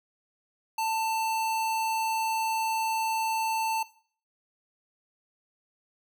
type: tone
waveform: square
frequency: 890 Hz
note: A5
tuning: 20 cents sharp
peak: -27 dBFS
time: 0.78-3.83 s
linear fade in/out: 5 ms
effects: noise-tail reverb RT60 0.5 s tail -18 dB re dry